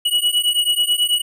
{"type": "beating tone pair", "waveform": "square", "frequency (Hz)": [2920, 2929.2], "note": ["F#7", "F#7"], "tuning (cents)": [-24, -18], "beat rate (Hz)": 9.2, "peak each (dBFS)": -19, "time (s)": [0.05, 1.22], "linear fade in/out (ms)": 10, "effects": []}